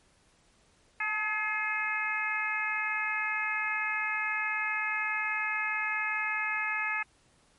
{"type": "harmonic tone with a mistuned harmonic", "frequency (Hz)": 425, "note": "G#4", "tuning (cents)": 40, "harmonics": [2, 3, 4, 5, 6], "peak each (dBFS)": [-38, -37, -33, -33, -35], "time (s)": [1, 7.03], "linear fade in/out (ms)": 5, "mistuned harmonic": 2, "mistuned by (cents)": 50, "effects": ["pink hiss -65 dBFS RMS until 7.58 s", "MP3 48 kbps"]}